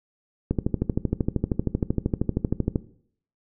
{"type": "click train", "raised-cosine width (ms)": 3, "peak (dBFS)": -9, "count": 30, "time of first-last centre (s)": [0.51, 2.758], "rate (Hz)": 12.9, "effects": ["noise-tail reverb RT60 0.6 s tail -17 dB re dry"]}